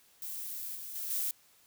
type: noise with level steps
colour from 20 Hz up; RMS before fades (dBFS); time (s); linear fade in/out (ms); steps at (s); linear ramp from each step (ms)
violet; -40 / -43 / -38 / -33; 0.22-1.31; 2; 0.75 / 0.95 / 1.1; 5
effects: white hiss -64 dBFS RMS until 1.66 s